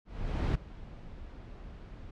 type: noise with ADSR envelope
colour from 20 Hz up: brown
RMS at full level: -27 dBFS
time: 0.05-2.11 s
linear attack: 500 ms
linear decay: 6 ms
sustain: -19 dB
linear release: 7 ms
effects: low-pass 4000 Hz 12 dB/octave